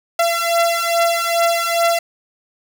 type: beating tone pair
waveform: sawtooth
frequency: 677 / 679.4 Hz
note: E5 / F5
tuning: +46 / -48 cents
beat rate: 2.4 Hz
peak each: -14 dBFS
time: 0.19-1.99 s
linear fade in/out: 5 ms
effects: none